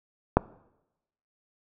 click, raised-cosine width 1 ms, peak -3 dBFS, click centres 0.37 s, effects noise-tail reverb RT60 0.9 s tail -21 dB re dry

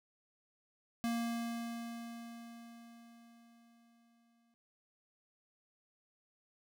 square tone with exponential decay, 233.1 Hz, A#3, in tune, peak -33 dBFS, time 1.04-4.54 s, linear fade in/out 0 ms, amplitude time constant 760 ms, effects none

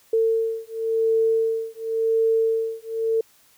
sine beating tone pair, 449.4 / 450.33 Hz, A4 / A4, +37 / +40 cents, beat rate 0.93 Hz, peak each -22 dBFS, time 0.13-3.21 s, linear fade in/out 5 ms, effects white hiss -57 dBFS RMS until 3.57 s

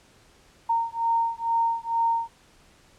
sine beating tone pair, 920 / 922.2 Hz, A#5 / A#5, -23 / -19 cents, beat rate 2.2 Hz, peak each -25 dBFS, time 0.69-2.29 s, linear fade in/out 10 ms, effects pink hiss -57 dBFS RMS until 2.98 s + low-pass 9000 Hz 12 dB/octave

